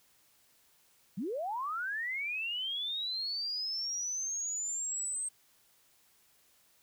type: linear sweep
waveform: sine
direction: up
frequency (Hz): 162.3 to 8372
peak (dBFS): -33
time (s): 1.17-5.29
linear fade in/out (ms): 10
effects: white hiss -67 dBFS RMS until 6.82 s